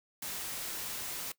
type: noise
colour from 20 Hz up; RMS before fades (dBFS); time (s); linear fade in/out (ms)
white; -39; 0.22-1.32; 5
effects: noise-tail reverb RT60 0.1 s tail -19 dB re dry